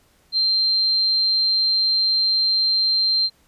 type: tone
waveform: sine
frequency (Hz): 4152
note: C8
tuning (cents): -14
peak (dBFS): -16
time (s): 0.32-3.3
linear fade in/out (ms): 50
effects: pink hiss -59 dBFS RMS until 3.47 s + resampled to 32000 Hz